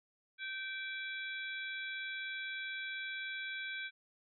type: harmonic tone with a mistuned harmonic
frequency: 777 Hz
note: G5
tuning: 16 cents flat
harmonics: 2 / 3 / 4 / 5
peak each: -42 / -43 / -48 / -50 dBFS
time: 0.38-3.91 s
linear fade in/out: 50 ms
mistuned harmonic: 4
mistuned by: +140 cents
effects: none